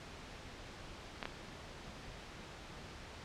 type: clicks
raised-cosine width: 0.3 ms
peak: -22 dBFS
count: 2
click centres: 1.228 / 1.255 s
effects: pink hiss -50 dBFS RMS until 3.24 s + low-pass 5000 Hz 12 dB/octave